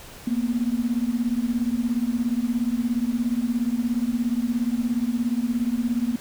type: beating tone pair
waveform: sine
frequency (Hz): 230 / 247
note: A#3 / B3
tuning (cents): -23 / 0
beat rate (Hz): 17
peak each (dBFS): -24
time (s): 0.27-6.16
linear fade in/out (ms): 5
effects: pink hiss -43 dBFS RMS until 6.2 s